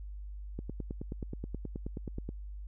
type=click train; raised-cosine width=3 ms; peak=-25 dBFS; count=17; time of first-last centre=0.59-2.29 s; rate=9.41 Hz; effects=added 50 Hz sine -40 dBFS peak until 2.67 s